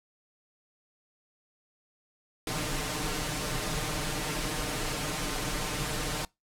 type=noise with comb filter; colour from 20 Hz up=pink; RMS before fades=-32 dBFS; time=2.47-6.25 s; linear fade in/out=2 ms; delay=6.6 ms; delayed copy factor=+0.85; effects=noise-tail reverb RT60 0.2 s tail -24 dB re dry + low-pass 11000 Hz 12 dB/octave